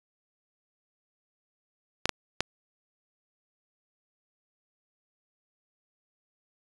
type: clicks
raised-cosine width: 0.2 ms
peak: -7 dBFS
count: 3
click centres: 2.056 / 2.093 / 2.406 s
effects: resampled to 22050 Hz